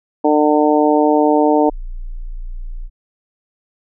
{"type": "harmonic tone", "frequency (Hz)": 150.4, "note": "D3", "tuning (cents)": 42, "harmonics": [2, 3, 4, 5, 6], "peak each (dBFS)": [-14, -16, -17, -18, -19], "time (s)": [0.24, 1.7], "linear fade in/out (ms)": 10}
{"type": "tone", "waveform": "sine", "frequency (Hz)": 29.14, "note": "A#0", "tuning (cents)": 0, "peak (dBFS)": -23, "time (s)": [1.68, 2.9], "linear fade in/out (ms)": 50}
{"effects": []}